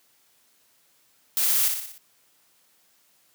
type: noise with echo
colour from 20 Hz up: blue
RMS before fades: -23 dBFS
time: 1.37-1.68 s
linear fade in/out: 0 ms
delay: 60 ms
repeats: 5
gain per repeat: -5 dB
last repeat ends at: 1.98 s
effects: white hiss -63 dBFS RMS until 3.34 s + high-pass 100 Hz 12 dB/octave